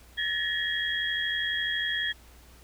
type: tone cluster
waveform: sine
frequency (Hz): 1720 / 1792 / 1886 / 3289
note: A6 / A6 / A#6 / G#7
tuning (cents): -40 / +31 / +20 / -18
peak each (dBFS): -32 / -38 / -32 / -30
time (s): 0.17-2.13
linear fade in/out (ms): 20
effects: added 60 Hz sine -53 dBFS peak until 2.63 s + pink hiss -56 dBFS RMS until 2.63 s